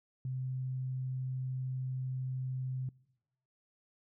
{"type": "tone", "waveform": "sine", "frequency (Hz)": 129.5, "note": "C3", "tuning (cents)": -17, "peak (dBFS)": -34, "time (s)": [0.25, 2.89], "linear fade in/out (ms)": 2, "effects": ["noise-tail reverb RT60 1.0 s tail -24 dB re dry"]}